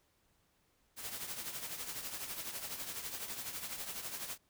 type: noise with tremolo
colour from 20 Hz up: white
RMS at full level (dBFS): -40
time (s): 0.96-4.38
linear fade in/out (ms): 50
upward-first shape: triangle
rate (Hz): 12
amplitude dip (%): 65
effects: pink hiss -74 dBFS RMS until 4.49 s